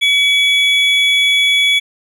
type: tone pair together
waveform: triangle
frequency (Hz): 2273 / 3403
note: C#7 / G#7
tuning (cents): +43 / +41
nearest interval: perfect fifth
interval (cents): 698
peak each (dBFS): -11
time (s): 0.01-1.8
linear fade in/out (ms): 20
effects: none